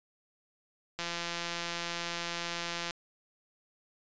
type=click train; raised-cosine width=0.2 ms; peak=-18 dBFS; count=329; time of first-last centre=0.99-2.908 s; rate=171 Hz; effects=resampled to 16000 Hz